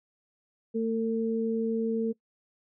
sine tone pair together, 224.5 / 452 Hz, A3 / A4, +35 / +47 cents, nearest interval octave, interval 1212 cents, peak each -28 dBFS, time 0.74-2.13 s, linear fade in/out 20 ms, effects noise-tail reverb RT60 0.1 s tail -22 dB re dry

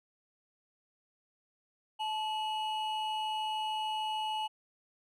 triangle tone pair together, 866.7 / 2919 Hz, A5 / F#7, -26 / -24 cents, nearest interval octave + major sixth, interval 2102 cents, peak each -31 / -37 dBFS, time 1.99-4.48 s, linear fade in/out 20 ms, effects none

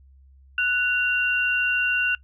sine tone pair together, 1480 / 2767 Hz, F#6 / F7, 0 / -17 cents, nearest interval major seventh, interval 1083 cents, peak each -22 dBFS, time 0.58-2.15 s, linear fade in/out 2 ms, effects noise-tail reverb RT60 0.1 s tail -21 dB re dry + added 67 Hz sine -49 dBFS peak until 2.23 s

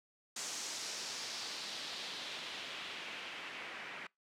white noise with low-pass filter sweep, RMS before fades -44 dBFS, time 0.36-4.07 s, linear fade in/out 5 ms, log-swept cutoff 6800 to 2100 Hz, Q 1.9, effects noise-tail reverb RT60 0.2 s tail -25 dB re dry + high-pass 200 Hz 12 dB/octave

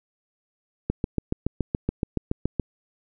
click train, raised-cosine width 3 ms, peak -10 dBFS, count 13, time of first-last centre 0.9-2.597 s, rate 7.07 Hz, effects none

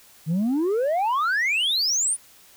sine exponential sweep, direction up, 150 to 9880 Hz, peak -17 dBFS, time 0.26-2.17 s, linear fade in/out 50 ms, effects tanh soft clip ceiling -19 dBFS + white hiss -52 dBFS RMS until 2.56 s

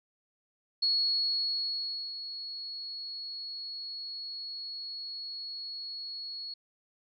sine tone with ADSR envelope, 4348 Hz, C#8, 34 cents flat, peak -24 dBFS, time 0.82-6.54 s, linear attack 9 ms, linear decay 1300 ms, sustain -13 dB, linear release 5 ms, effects none

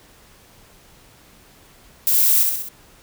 violet noise with echo, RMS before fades -17 dBFS, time 2.07-2.43 s, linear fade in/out 0 ms, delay 64 ms, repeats 4, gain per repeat -4 dB, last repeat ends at 2.686 s, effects pink hiss -50 dBFS RMS until 3.02 s

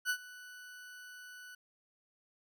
40% pulse tone with ADSR envelope, 1486 Hz, F#6, 7 cents sharp, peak -28 dBFS, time 0.05-1.55 s, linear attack 48 ms, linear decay 73 ms, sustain -20 dB, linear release 5 ms, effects none

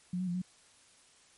sine tone with pitch steps, 179.3 / 184.9 / 174.9 / 182.3 Hz, F3 / F#3 / F3 / F#3, +46 / -1 / +3 / -25 cents, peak -31 dBFS, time 0.13-0.418 s, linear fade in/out 5 ms, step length 72 ms, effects white hiss -62 dBFS RMS until 1.37 s + MP3 48 kbps

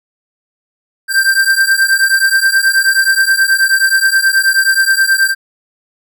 square beating tone pair, 1568 / 1577.4 Hz, G6 / G6, 0 / +10 cents, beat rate 9.4 Hz, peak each -13 / -12 dBFS, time 1.08-5.35 s, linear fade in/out 50 ms, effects none

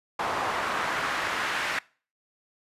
pink noise with band-pass filter sweep, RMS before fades -29 dBFS, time 0.19-1.79 s, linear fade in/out 5 ms, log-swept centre 970 to 1800 Hz, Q 1.4, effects noise-tail reverb RT60 0.4 s tail -23 dB re dry + resampled to 32000 Hz

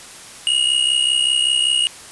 square tone with amplitude modulation, 2876 Hz, F#7, 50 cents flat, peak -12 dBFS, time 0.47-1.87 s, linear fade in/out 0 ms, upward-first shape sine, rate 65.2 Hz, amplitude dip 70%, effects white hiss -38 dBFS RMS until 2.11 s + resampled to 24000 Hz

